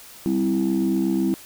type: chord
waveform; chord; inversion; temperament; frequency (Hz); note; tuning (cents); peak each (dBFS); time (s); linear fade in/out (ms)
sine; C major; second; equal; 196 / 261.6 / 329.6; G3 / C4 / E4; 0 / 0 / 0; -22 / -23 / -21; 0.26-1.34; 0
effects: tanh soft clip ceiling -13 dBFS + white hiss -44 dBFS RMS until 1.45 s